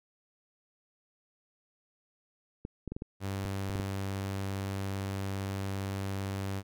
clicks, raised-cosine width 3 ms, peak -24 dBFS, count 9, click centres 2.651 / 2.877 / 2.92 / 2.965 / 3.021 / 3.452 / 3.698 / 3.755 / 3.799 s
sawtooth tone, 97.6 Hz, G2, 7 cents flat, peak -29 dBFS, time 3.2-6.63 s, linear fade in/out 50 ms
effects none

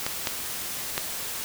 clicks, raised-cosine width 0.2 ms, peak -8 dBFS, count 3, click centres 0.065 / 0.272 / 0.979 s, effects white hiss -33 dBFS RMS until 1.44 s

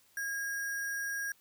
sine tone with sample-and-hold, 1634 Hz, G#6, 29 cents flat, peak -33 dBFS, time 0.17-1.32 s, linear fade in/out 2 ms, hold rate 7350 Hz, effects white hiss -66 dBFS RMS until 1.4 s

